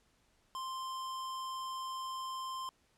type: tone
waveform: square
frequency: 1046.5 Hz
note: C6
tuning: in tune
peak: -39 dBFS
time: 0.55-2.69 s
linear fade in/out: 0 ms
effects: pink hiss -72 dBFS RMS until 2.97 s + low-pass 10000 Hz 12 dB/octave